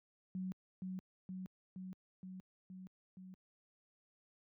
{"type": "tone with echo", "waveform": "sine", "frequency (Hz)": 186.2, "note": "F#3", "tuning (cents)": 11, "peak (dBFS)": -38, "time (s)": [0.35, 0.52], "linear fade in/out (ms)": 0, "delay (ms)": 470, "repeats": 6, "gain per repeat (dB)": -2, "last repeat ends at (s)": 3.34, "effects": ["high-pass 100 Hz 12 dB/octave"]}